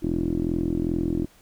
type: tone with low-pass filter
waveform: 10% pulse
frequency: 42.5 Hz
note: F1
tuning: 46 cents flat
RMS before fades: -25 dBFS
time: 0.02-1.26 s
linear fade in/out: 20 ms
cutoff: 330 Hz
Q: 8.6
effects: pink hiss -56 dBFS RMS until 1.41 s